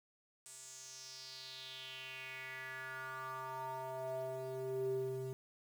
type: tone with band-pass filter sweep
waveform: square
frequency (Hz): 130.81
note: C3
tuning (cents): 0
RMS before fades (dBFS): -44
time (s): 0.46-5.33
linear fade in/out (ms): 0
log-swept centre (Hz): 8400 to 290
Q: 4.5
effects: 10-bit